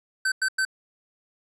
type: tone bursts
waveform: square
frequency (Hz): 1538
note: G6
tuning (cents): -33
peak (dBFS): -22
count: 3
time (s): 0.25-0.651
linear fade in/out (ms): 5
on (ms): 69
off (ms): 97
effects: resampled to 24000 Hz